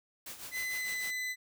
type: noise with tremolo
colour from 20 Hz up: white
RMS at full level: -43 dBFS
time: 0.26-1.11 s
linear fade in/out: 5 ms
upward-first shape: sine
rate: 6.6 Hz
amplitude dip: 65%
type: tone with pitch glide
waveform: 40% pulse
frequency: 2025 to 2010 Hz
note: B6 to B6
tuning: +43 to +30 cents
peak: -33 dBFS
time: 0.51-1.36 s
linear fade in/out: 50 ms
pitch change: -13 cents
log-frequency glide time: 0.77-0.93 s
effects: none